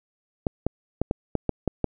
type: clicks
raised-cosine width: 2 ms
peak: -9 dBFS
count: 8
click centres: 0.468 / 0.666 / 1.016 / 1.111 / 1.353 / 1.493 / 1.677 / 1.843 s
effects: none